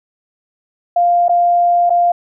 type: tone with dropouts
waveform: sine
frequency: 698.5 Hz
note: F5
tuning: in tune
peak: -9 dBFS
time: 0.96-2.12 s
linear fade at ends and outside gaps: 5 ms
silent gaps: 1.283-1.293 / 1.896-1.903 s
effects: none